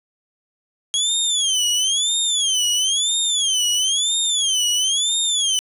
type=tone with vibrato; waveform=25% pulse; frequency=3272 Hz; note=G#7; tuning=26 cents flat; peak=-13 dBFS; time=0.94-5.59 s; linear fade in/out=0 ms; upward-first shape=sine; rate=1 Hz; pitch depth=200 cents each way; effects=resampled to 32000 Hz + 8-bit